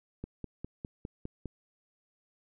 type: click train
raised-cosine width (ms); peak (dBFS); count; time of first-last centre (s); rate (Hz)
3; -25; 7; 0.24-1.457; 4.93
effects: none